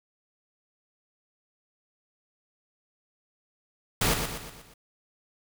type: noise with echo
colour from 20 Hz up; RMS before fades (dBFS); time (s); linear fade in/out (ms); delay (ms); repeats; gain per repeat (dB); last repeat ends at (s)
pink; -24; 4.01-4.14; 5; 120; 5; -6; 4.74
effects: none